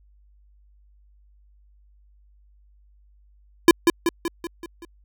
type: tone with echo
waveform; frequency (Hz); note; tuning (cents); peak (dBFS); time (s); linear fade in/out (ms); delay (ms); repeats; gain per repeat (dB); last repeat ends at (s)
square; 338.9; E4; +48; -8; 3.68-3.71; 2; 190; 6; -5; 4.85
effects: added 50 Hz sine -53 dBFS peak until 5.04 s